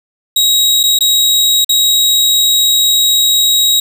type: tone with dropouts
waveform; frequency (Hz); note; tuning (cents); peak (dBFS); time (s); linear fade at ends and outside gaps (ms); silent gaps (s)
sawtooth; 3814; A#7; +39; -5; 0.36-3.8; 5; 0.832-0.836 / 0.989-1.007 / 1.646-1.692
effects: none